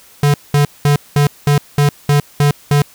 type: tone bursts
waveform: square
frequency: 144.8 Hz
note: D3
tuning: 24 cents flat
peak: -9 dBFS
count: 9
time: 0.23-2.82 s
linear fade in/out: 2 ms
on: 110 ms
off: 200 ms
effects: white hiss -44 dBFS RMS until 2.94 s